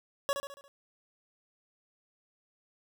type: tone with echo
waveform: 25% pulse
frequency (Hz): 560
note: C#5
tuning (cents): +18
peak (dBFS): -23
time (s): 0.29-0.33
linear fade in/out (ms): 0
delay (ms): 70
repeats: 5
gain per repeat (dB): -6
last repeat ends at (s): 0.68
effects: none